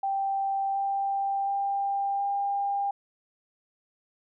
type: tone with pitch steps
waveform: sine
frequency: 784 / 789.5 / 794.9 / 800.5 Hz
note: G5 / G5 / G5 / G5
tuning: 0 / +12 / +24 / +36 cents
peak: -25 dBFS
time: 0.03-2.91 s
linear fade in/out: 5 ms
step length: 720 ms
effects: none